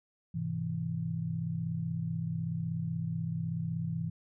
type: chord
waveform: sine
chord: Ab augmented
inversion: none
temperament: equal with one note detuned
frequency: 103.83 / 128.64 / 164.81 Hz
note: Ab2 / C3 / E3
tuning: 0 / -29 / 0 cents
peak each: -39 / -38 / -33 dBFS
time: 0.34-4.1 s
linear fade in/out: 10 ms
effects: none